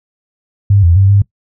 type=tone with pitch steps; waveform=sine; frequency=100.1 / 85.1 / 97.3 / 100.5 Hz; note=G2 / F2 / G2 / G2; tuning=+37 / -44 / -12 / +44 cents; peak=-5 dBFS; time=0.7-1.22 s; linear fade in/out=5 ms; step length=130 ms; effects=noise-tail reverb RT60 0.1 s tail -20 dB re dry